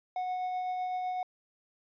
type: tone with tremolo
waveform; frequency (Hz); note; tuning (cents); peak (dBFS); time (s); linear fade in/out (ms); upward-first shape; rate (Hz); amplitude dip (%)
triangle; 734; F#5; -14; -28; 0.16-1.23; 2; triangle; 7.9; 25
effects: resampled to 11025 Hz